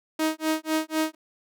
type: tone with tremolo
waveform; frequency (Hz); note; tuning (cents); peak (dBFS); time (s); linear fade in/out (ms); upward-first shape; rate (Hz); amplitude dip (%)
sawtooth; 314.7; D#4; +20; -17; 0.19-1.15; 5; sine; 4; 100
effects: none